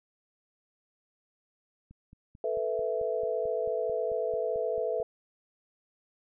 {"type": "click train", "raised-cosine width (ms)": 5, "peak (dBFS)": -39, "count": 15, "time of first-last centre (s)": [1.91, 5.001], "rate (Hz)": 4.53}
{"type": "chord", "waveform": "sine", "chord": "A suspended second", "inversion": "none", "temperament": "equal", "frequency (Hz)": [440, 493.9, 659.3], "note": ["A4", "B4", "E5"], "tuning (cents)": [0, 0, 0], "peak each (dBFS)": -32, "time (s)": [2.44, 5.03], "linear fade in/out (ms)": 2}
{"effects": []}